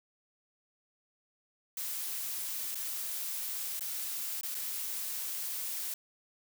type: noise with dropouts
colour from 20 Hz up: blue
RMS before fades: -37 dBFS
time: 1.77-5.94 s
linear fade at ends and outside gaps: 2 ms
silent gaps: 2.747-2.754 / 3.795-3.808 / 4.411-4.432 / 4.546-4.55 s
effects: none